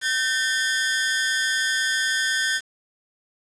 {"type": "ring-modulated tone", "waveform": "sawtooth", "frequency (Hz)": 1674, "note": "G#6", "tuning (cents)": 13, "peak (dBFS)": -14, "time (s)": [0.01, 2.61], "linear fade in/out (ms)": 50, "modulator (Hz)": 132, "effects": ["resampled to 22050 Hz", "7-bit"]}